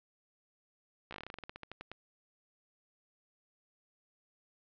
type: slowing click train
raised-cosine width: 0.3 ms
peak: -27 dBFS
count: 18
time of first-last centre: 1.11-1.916 s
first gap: 15 ms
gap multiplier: 1.13
effects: low-pass 4000 Hz 12 dB/octave